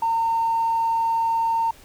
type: tone with tanh clipping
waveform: triangle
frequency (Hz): 912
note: A#5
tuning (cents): -38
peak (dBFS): -18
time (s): 0.02-1.71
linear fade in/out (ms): 5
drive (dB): 1
effects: pink hiss -49 dBFS RMS until 1.84 s